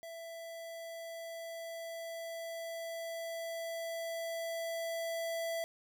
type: tone with level ramp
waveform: square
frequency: 664 Hz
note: E5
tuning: 12 cents sharp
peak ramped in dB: -45 to -35 dBFS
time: 0.03-5.64 s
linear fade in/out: 0 ms
effects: none